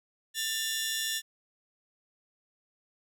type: tone cluster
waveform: 20% pulse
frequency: 1782 / 2833 / 3431 / 3990 Hz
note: A6 / F7 / A7 / B7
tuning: +22 / +24 / -44 / +17 cents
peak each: -29 / -33 / -29 / -33 dBFS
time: 0.34-1.22 s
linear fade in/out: 50 ms
effects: none